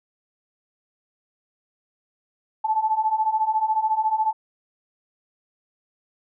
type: beating tone pair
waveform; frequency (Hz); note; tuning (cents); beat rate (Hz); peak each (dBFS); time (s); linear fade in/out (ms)
sine; 862 / 876; A5 / A5; -36 / -8; 14; -24 / -21; 2.64-4.33; 10
effects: none